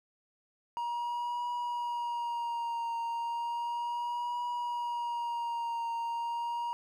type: tone with vibrato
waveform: triangle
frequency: 947 Hz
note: A#5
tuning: 27 cents sharp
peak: -30 dBFS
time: 0.77-6.73 s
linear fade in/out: 0 ms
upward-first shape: triangle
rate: 0.34 Hz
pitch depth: 35 cents each way
effects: none